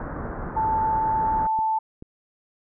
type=low-pass noise; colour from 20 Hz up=pink; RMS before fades=-32 dBFS; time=0-1.47 s; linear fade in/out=2 ms; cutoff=1600 Hz; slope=48 dB/octave
type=tone; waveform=sine; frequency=880 Hz; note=A5; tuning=in tune; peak=-20 dBFS; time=0.56-1.79 s; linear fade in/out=10 ms
type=click train; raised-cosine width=3 ms; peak=-26 dBFS; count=4; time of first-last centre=0.72-2.024 s; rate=2.3 Hz
effects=none